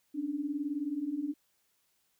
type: beating tone pair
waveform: sine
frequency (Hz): 276.1 / 295.1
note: C#4 / D4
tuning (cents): -7 / +8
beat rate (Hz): 19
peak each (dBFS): -37 / -33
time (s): 0.14-1.34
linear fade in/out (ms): 20
effects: white hiss -74 dBFS RMS until 2.19 s